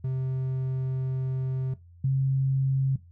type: tone pair in turn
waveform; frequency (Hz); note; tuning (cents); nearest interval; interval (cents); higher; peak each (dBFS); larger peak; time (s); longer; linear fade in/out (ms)
triangle / sine; 130.81 / 134.33; C3 / C3; 0 / +46; unison; 46; second; -24 / -21; second; 0.04-1.74 / 2.04-2.96; first; 5
effects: noise-tail reverb RT60 0.2 s tail -17 dB re dry + added 86 Hz sine -49 dBFS peak until 3.11 s